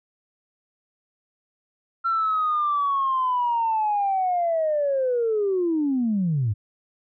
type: linear sweep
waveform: sine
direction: down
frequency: 1362 to 96 Hz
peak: -19 dBFS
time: 2.04-6.54 s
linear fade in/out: 20 ms
effects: tanh soft clip ceiling -15 dBFS